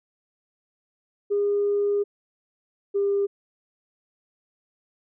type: tone pair in turn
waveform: sine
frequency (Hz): 407.3 / 400.5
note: G#4 / G4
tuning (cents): -34 / +37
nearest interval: unison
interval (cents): 29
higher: first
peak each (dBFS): -19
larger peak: neither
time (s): 1.3-2.04 / 2.94-3.27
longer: first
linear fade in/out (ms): 20
effects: tanh soft clip ceiling -15 dBFS